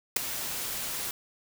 white noise with ADSR envelope, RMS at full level -19 dBFS, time 0.16-1.11 s, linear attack 7 ms, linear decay 4 ms, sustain -15 dB, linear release 3 ms, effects none

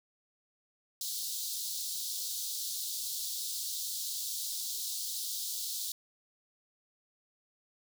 pink high-pass noise, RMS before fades -37 dBFS, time 1.01-5.92 s, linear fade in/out 2 ms, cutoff 3700 Hz, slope 48 dB/octave, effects none

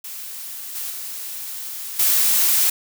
blue noise with level steps, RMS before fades -33 / -28 / -31 / -17 dBFS, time 0.04-2.7 s, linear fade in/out 5 ms, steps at 0.75 / 0.9 / 1.99 s, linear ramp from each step 5 ms, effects none

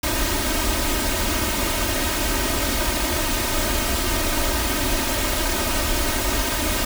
pink noise with comb filter, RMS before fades -22 dBFS, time 0.03-6.85 s, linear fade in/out 5 ms, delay 3.2 ms, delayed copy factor +1, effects none

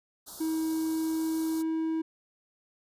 white band-stop noise, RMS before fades -43 dBFS, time 0.26-1.63 s, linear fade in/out 20 ms, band 1400 to 3700 Hz, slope 48 dB/octave
triangle tone with pitch glide, 319.5 to 321.7 Hz, D#4 to E4, +46 to -42 cents, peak -25 dBFS, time 0.4-2.02 s, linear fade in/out 10 ms, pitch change +12 cents, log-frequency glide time 0.57-1.76 s
effects resampled to 32000 Hz

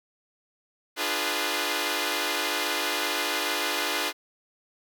5% pulse chord, D diminished seventh, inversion none, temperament equal with one note detuned, 297.6 / 349.2 / 415.3 / 493.9 Hz, D4 / F4 / Ab4 / Cb5, +23 / 0 / 0 / 0 cents, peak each -20 dBFS, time 0.96-4.13 s, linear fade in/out 50 ms, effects none

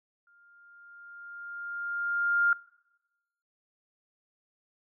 sine tone with exponential growth, 1403 Hz, F6, 8 cents sharp, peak -20 dBFS, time 0.27-2.53 s, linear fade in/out 2 ms, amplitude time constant 490 ms, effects noise-tail reverb RT60 1.0 s tail -23 dB re dry

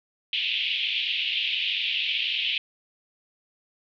white band-pass noise, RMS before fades -27 dBFS, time 0.33-2.58 s, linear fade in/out 2 ms, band 2500 to 3400 Hz, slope 48 dB/octave, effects none

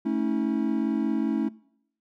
triangle chord, A major, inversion none, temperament equal with one note detuned, 220 / 277.2 / 322.3 Hz, A3 / C#4 / E4, 0 / 0 / -39 cents, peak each -26 dBFS, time 0.05-1.49 s, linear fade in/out 10 ms, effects noise-tail reverb RT60 0.7 s tail -22 dB re dry

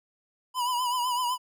square tone with vibrato, 987.8 Hz, B5, in tune, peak -26 dBFS, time 0.54-1.38 s, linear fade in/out 50 ms, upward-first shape triangle, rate 7.9 Hz, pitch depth 72 cents each way, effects none

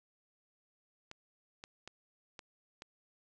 clicks, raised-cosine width 0.2 ms, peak -29 dBFS, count 5, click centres 1.114 / 1.639 / 1.876 / 2.392 / 2.821 s, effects resampled to 24000 Hz

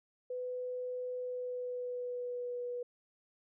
sine tone with pitch glide, 500 to 488.3 Hz, B4 to B4, +21 to -20 cents, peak -36 dBFS, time 0.3-2.83 s, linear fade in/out 5 ms, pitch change -41 cents, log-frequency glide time 1.18-2.62 s, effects none

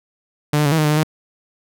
sawtooth tone with pitch steps, 148.4 / 150.3 / 142.1 / 161.2 / 153.5 / 149.7 / 151.6 / 155.8 Hz, D3 / D3 / C#3 / E3 / D#3 / D3 / D#3 / D#3, +18 / +40 / +43 / -38 / -23 / +33 / -45 / +3 cents, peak -10 dBFS, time 0.53-1.034 s, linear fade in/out 5 ms, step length 63 ms, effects none

